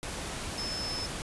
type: tone in noise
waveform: sine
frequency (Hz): 5250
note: E8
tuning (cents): -8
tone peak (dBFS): -34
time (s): 0.58-1.06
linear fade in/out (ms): 0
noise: pink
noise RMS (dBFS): -37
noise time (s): 0.03-1.22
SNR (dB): 0
effects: resampled to 24000 Hz